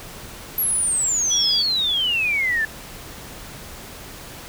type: exponential sweep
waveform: sine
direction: down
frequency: 11840 to 1725 Hz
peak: -18 dBFS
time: 0.58-2.65 s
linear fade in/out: 2 ms
type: tone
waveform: sine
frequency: 3354 Hz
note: G#7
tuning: 16 cents sharp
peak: -20 dBFS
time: 1.3-1.63 s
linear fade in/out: 20 ms
effects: pink hiss -38 dBFS RMS until 4.48 s